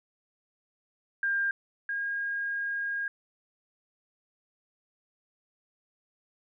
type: tone pair in turn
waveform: sine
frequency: 1600 / 1626.1 Hz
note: G6 / G#6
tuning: +35 / -37 cents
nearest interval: unison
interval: 28 cents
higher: second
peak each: -25 / -29 dBFS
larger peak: first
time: 1.23-1.51 / 1.89-3.08 s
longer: second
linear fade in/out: 2 ms
effects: none